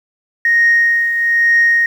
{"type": "tone with tremolo", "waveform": "sine", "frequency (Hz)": 1864.7, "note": "A#6", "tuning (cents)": 0, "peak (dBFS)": -6, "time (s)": [0.45, 1.86], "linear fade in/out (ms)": 2, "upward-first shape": "triangle", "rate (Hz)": 1.1, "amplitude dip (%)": 60, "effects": ["tanh soft clip ceiling -4 dBFS", "7-bit"]}